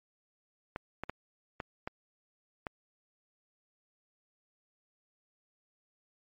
clicks, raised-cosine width 0.5 ms, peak -21 dBFS, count 6, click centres 0.761 / 1.036 / 1.096 / 1.602 / 1.875 / 2.668 s, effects MP3 48 kbps

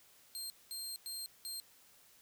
20% pulse tone bursts at uneven times, 4186 Hz, C8, in tune, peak -35 dBFS, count 4, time 0.35-0.5 / 0.71-0.96 / 1.06-1.26 / 1.45-1.6 s, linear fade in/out 0 ms, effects white hiss -64 dBFS RMS until 2.21 s

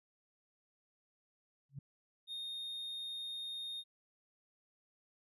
sine tone with exponential growth, 138.59 Hz, C#3, in tune, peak -39 dBFS, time 1.69-1.79 s, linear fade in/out 5 ms, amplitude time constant 20 ms
triangle tone, 3689 Hz, A#7, 19 cents flat, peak -39 dBFS, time 2.27-3.84 s, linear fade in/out 50 ms
effects resampled to 32000 Hz

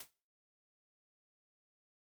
white noise with exponential decay, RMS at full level -43 dBFS, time 0-0.11 s, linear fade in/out 5 ms, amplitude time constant 23 ms, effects noise-tail reverb RT60 0.4 s tail -19 dB re dry

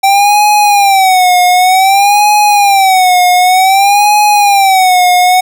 square tone with vibrato, 776 Hz, G5, 18 cents flat, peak -5 dBFS, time 0.03-5.41 s, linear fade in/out 10 ms, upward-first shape sine, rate 0.54 Hz, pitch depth 130 cents each way, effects none

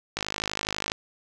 click train, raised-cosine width 0.2 ms, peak -10 dBFS, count 40, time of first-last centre 0.17-0.919 s, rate 52.1 Hz, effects none

